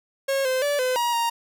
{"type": "tone with pitch steps", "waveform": "45% pulse", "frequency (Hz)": [545, 517, 578, 509, 952, 934], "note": ["C#5", "C5", "D5", "C5", "A#5", "A#5"], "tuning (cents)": [-29, -21, -28, -48, 36, 3], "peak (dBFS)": -21, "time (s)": [0.28, 1.3], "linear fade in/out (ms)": 10, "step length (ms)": 170, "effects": []}